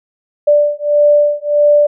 sine beating tone pair, 587.3 / 588.9 Hz, D5 / D5, 0 / +5 cents, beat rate 1.6 Hz, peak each -11 dBFS, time 0.47-1.87 s, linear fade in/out 10 ms, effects none

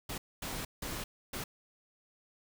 pink noise bursts at uneven times, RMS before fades -39 dBFS, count 4, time 0.09-0.18 / 0.42-0.65 / 0.82-1.04 / 1.33-1.44 s, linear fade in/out 5 ms, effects none

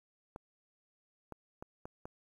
clicks, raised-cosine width 1 ms, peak -30 dBFS, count 5, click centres 0.361 / 1.323 / 1.625 / 1.855 / 2.055 s, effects 10-bit

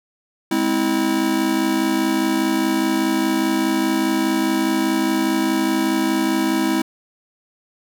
square chord, Ab augmented, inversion none, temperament just, 207.7 / 259.6 / 324.5 Hz, Ab3 / C4 / E4, 0 / -13 / -27 cents, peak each -25 / -23 / -20 dBFS, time 0.51-6.82 s, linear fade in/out 5 ms, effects none

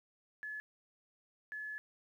sine tone bursts at uneven times, 1713 Hz, A6, 47 cents flat, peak -40 dBFS, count 2, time 0.43-0.6 / 1.52-1.78 s, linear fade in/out 0 ms, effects 12-bit

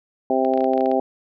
harmonic tone, 131.3 Hz, C3, 6 cents sharp, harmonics 2 / 3 / 4 / 5 / 6, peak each -23 / -23 / -23 / -23 / -23 dBFS, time 0.3-1 s, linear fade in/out 2 ms
clicks, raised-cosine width 0.3 ms, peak -22 dBFS, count 10, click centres 0.449 / 0.537 / 0.576 / 0.607 / 0.643 / 0.735 / 0.778 / 0.808 / 0.859 / 0.915 s
effects none

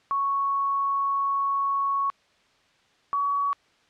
sine tone pair in turn, 1108.7 / 1129.4 Hz, C#6 / C#6, 0 / +32 cents, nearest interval unison, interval 32 cents, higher second, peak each -22 dBFS, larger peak neither, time 0.11-2.1 / 3.13-3.53 s, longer first, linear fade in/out 0 ms, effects white hiss -62 dBFS RMS until 3.89 s + low-pass 4000 Hz 12 dB/octave

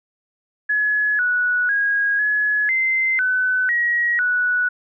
sine tone with pitch steps, 1695 / 1471 / 1643 / 1694 / 2074 / 1507 / 1902 / 1474 Hz, G#6 / F#6 / G#6 / G#6 / C7 / F#6 / A#6 / F#6, +35 / -11 / -19 / +34 / -16 / +31 / +34 / -7 cents, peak -16 dBFS, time 0.69-4.69 s, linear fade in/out 10 ms, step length 500 ms, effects none

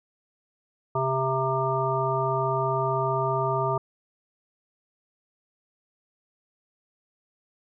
harmonic tone, 132.3 Hz, C3, 20 cents sharp, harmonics 1 / 3 / 5 / 7 / 9, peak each -29 / -29 / -29 / -29 / -29 dBFS, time 0.95-3.78 s, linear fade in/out 5 ms, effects none

